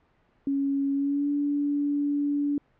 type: tone with pitch glide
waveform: sine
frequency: 277.2 to 288.1 Hz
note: C#4 to D4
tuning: 0 to -33 cents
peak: -23 dBFS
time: 0.47-2.58 s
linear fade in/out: 2 ms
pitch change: +67 cents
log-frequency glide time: 0.93-1.29 s
effects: pink hiss -65 dBFS RMS until 2.79 s + low-pass 2000 Hz 12 dB/octave